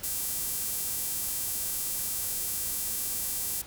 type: tone with high-pass filter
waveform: sawtooth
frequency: 392 Hz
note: G4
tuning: in tune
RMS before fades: -32 dBFS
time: 0.03-3.62 s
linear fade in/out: 10 ms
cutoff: 10000 Hz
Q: 0.87
effects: pink hiss -47 dBFS RMS until 3.66 s